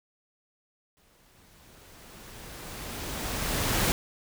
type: noise with exponential growth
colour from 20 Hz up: pink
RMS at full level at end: -24 dBFS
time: 0.97-3.92 s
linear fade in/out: 0 ms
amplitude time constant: 640 ms
effects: none